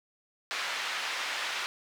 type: band-pass noise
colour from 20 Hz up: pink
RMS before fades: -34 dBFS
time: 0.51-1.66 s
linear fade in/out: 0 ms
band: 1300 to 3900 Hz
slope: 12 dB/octave
effects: none